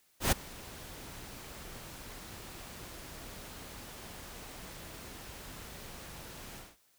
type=noise with ADSR envelope; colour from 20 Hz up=pink; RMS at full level=-25 dBFS; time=0.2-6.77 s; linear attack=120 ms; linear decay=12 ms; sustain=-22 dB; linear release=200 ms; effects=white hiss -69 dBFS RMS until 6.98 s